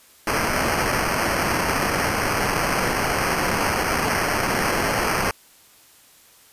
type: noise with sample-and-hold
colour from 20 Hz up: blue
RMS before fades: -22 dBFS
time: 0.27-5.31 s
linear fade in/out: 2 ms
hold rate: 3675 Hz
effects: white hiss -52 dBFS RMS until 6.52 s + resampled to 32000 Hz